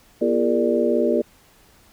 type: tone cluster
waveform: sine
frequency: 241.9 / 340 / 404.5 / 462.5 / 589 Hz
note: B3 / F4 / G#4 / A#4 / D5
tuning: -36 / -46 / -46 / -14 / +5 cents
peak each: -23 dBFS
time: 0.21-1.22 s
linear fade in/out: 10 ms
effects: pink hiss -54 dBFS RMS until 1.92 s